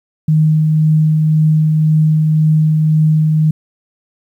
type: tone with tremolo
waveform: sine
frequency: 155.56 Hz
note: D#3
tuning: in tune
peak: -7 dBFS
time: 0.28-3.51 s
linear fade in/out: 5 ms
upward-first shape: triangle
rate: 1.9 Hz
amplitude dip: 25%
effects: 8-bit